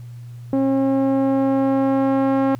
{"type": "tone with low-pass filter sweep", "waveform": "sawtooth", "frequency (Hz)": 270, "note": "C#4", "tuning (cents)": -45, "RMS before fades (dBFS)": -18, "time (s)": [0.53, 2.55], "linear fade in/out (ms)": 0, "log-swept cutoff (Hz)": [550, 1100], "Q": 0.93, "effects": ["added 120 Hz sine -33 dBFS peak until 2.59 s", "pink hiss -56 dBFS RMS until 2.59 s"]}